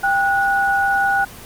sine tone pair together, 791 / 1463.3 Hz, G5 / F#6, +15 / -20 cents, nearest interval major seventh, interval 1065 cents, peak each -17 dBFS, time 0.03-1.25 s, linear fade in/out 10 ms, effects pink hiss -37 dBFS RMS until 1.45 s + Opus 24 kbps

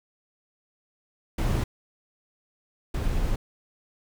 brown noise bursts at uneven times, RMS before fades -25 dBFS, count 2, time 1.38-1.64 / 2.94-3.36 s, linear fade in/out 5 ms, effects none

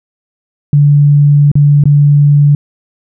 sine tone with dropouts, 145 Hz, D3, 22 cents flat, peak -3 dBFS, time 0.73-2.55 s, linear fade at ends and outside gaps 2 ms, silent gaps 1.516-1.554 / 1.838-1.855 s, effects none

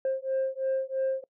sine beating tone pair, 529 / 532 Hz, C5 / C5, +19 / +29 cents, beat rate 3 Hz, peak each -28 dBFS, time 0.05-1.24 s, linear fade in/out 2 ms, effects noise-tail reverb RT60 0.1 s tail -24 dB re dry + tanh soft clip ceiling -22 dBFS

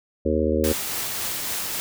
harmonic tone, 77.5 Hz, D#2, 6 cents flat, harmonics 1 / 3 / 4 / 5 / 6 / 7, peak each -26 / -26 / -26 / -26 / -26 / -26 dBFS, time 0.25-0.73 s, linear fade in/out 10 ms
white noise with tremolo, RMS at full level -27 dBFS, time 0.64-1.8 s, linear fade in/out 0 ms, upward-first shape triangle, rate 3.6 Hz, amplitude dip 25%
effects none

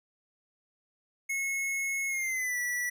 square tone with pitch glide, 2181 to 1954.3 Hz, C#7 to B6, -29 to -19 cents, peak -30 dBFS, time 1.29-2.9 s, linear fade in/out 10 ms, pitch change -190 cents, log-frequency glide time 2.08-2.58 s, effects none

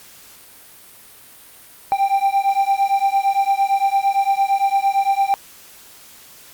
triangle beating tone pair, 784 / 792.8 Hz, G5 / G5, 0 / +19 cents, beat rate 8.8 Hz, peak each -16 dBFS, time 1.92-5.34 s, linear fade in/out 0 ms, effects white hiss -44 dBFS RMS until 6.53 s + Opus 48 kbps

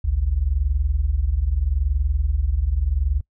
sine tone pair together, 52 / 72.8 Hz, G#1 / D2, +3 / -15 cents, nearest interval tritone, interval 582 cents, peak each -21 / -20 dBFS, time 0.04-3.21 s, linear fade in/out 10 ms, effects noise-tail reverb RT60 0.1 s tail -24 dB re dry

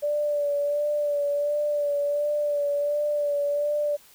sine tone with vibrato, 583 Hz, D5, 13 cents flat, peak -22 dBFS, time 0.02-3.97 s, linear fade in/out 20 ms, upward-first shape sine, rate 1.4 Hz, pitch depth 27 cents each way, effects white hiss -54 dBFS RMS until 4.14 s

